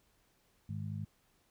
harmonic tone, 51.91 Hz, G#1, in tune, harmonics 2 / 3 / 4, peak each -39 / -42 / -45 dBFS, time 0.69-1.05 s, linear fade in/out 5 ms, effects pink hiss -72 dBFS RMS until 1.5 s

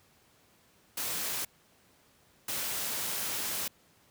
white noise bursts at uneven times, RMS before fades -34 dBFS, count 2, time 0.97-1.45 / 2.48-3.68 s, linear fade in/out 5 ms, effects pink hiss -64 dBFS RMS until 4.1 s + high-pass 80 Hz 12 dB/octave

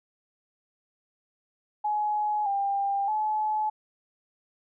sine tone with pitch steps, 842 / 796 / 857 Hz, G#5 / G5 / A5, +24 / +26 / -46 cents, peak -24 dBFS, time 1.84-3.7 s, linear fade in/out 10 ms, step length 620 ms, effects none

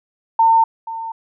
sine tone with echo, 905 Hz, A5, 48 cents sharp, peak -9 dBFS, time 0.39-0.64 s, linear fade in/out 5 ms, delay 480 ms, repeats 1, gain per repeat -15 dB, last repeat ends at 1.12 s, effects none

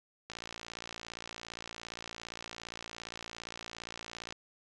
click train, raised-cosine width 0.2 ms, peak -24 dBFS, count 232, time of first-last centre 0.3-4.324 s, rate 57.4 Hz, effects resampled to 22050 Hz

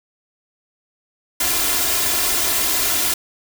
white noise with comb filter, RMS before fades -19 dBFS, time 1.4-3.14 s, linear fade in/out 5 ms, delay 2.9 ms, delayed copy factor +0.65, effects none

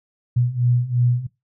sine beating tone pair, 120.5 / 123.4 Hz, B2 / B2, -42 / -1 cents, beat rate 2.9 Hz, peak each -21 / -18 dBFS, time 0.36-1.27 s, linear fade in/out 10 ms, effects noise-tail reverb RT60 0.2 s tail -20 dB re dry

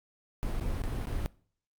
brown noise with dropouts, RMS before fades -32 dBFS, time 0.43-1.26 s, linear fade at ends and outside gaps 0 ms, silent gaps 0.598-0.609 / 0.819-0.838 / 1.056-1.071 s, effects noise-tail reverb RT60 0.5 s tail -22 dB re dry + Opus 48 kbps

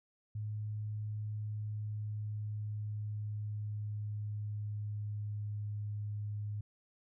sine tone with pitch glide, 106.2 to 104.26 Hz, G#2 to G#2, +39 to +7 cents, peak -36 dBFS, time 0.35-6.61 s, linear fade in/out 5 ms, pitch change -32 cents, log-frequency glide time 1.32-5.66 s, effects none

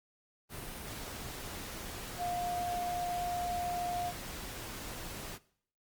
sine tone in noise, 707 Hz, F5, 21 cents sharp, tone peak -33 dBFS, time 2.17-4.13 s, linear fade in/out 50 ms, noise pink, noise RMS -43 dBFS, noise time 0.49-5.39 s, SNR +7 dB, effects noise-tail reverb RT60 0.6 s tail -20 dB re dry + Opus 32 kbps

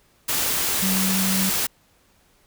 sine tone in noise, 190 Hz, F#3, 46 cents sharp, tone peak -22 dBFS, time 0.82-1.5 s, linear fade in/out 10 ms, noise white, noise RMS -23 dBFS, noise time 0.28-1.67 s, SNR -2 dB, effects pink hiss -60 dBFS RMS until 2.46 s

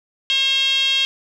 5% pulse tone with band-pass filter, 538 Hz, C5, 48 cents sharp, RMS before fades -18 dBFS, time 0.3-1.05 s, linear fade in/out 0 ms, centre 3100 Hz, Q 8.6, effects none

